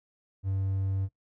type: tone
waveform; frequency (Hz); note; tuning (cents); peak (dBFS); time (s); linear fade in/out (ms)
triangle; 96.6; G2; -25; -25; 0.43-1.09; 50
effects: noise-tail reverb RT60 0.1 s tail -17 dB re dry